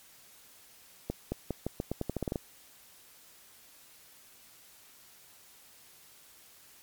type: accelerating click train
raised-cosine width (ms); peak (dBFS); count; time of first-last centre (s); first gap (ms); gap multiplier
2; -18; 13; 1.1-2.358; 220; 0.85
effects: white hiss -57 dBFS RMS until 6.82 s + MP3 96 kbps